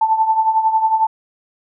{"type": "tone with tremolo", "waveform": "sine", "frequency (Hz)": 883, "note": "A5", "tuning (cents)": 6, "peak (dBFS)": -9, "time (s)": [0.01, 1.07], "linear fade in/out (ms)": 5, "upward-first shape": "triangle", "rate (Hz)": 11, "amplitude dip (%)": 75, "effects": []}